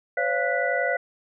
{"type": "tone cluster", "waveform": "sine", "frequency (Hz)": [513, 564, 693, 1472, 1975], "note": ["C5", "C#5", "F5", "F#6", "B6"], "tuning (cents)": [-34, 30, -14, -9, 0], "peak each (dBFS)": -28, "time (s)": [0.17, 0.97], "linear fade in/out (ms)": 5, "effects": []}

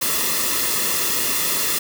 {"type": "noise with comb filter", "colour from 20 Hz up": "white", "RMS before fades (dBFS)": -21, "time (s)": [0.01, 1.79], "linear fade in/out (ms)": 10, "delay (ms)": 1.3, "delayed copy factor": -0.65, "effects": []}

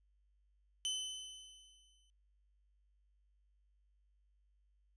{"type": "tone with exponential decay", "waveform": "sawtooth", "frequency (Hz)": 3037, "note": "F#7", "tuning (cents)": 44, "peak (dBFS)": -31, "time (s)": [0.85, 2.1], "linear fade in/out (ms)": 0, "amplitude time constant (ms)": 270, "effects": ["added 50 Hz sine -70 dBFS peak until 4.96 s", "resampled to 22050 Hz"]}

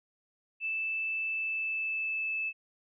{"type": "tone with pitch glide", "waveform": "sine", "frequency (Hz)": [2637, 2620], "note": ["E7", "E7"], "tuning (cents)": [0, -11], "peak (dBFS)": -30, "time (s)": [0.6, 2.53], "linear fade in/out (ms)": 50, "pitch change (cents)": -11, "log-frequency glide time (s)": [1.27, 2.34], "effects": []}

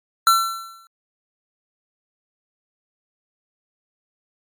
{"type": "tone with exponential decay", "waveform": "square", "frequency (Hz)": 1350, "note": "E6", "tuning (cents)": 41, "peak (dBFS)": -10, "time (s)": [0.27, 0.87], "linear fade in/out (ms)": 1, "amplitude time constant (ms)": 130, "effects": ["MP3 96 kbps"]}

